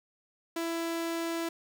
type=tone; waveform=sawtooth; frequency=332.9 Hz; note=E4; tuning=17 cents sharp; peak=-27 dBFS; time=0.56-1.49 s; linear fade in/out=5 ms; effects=9-bit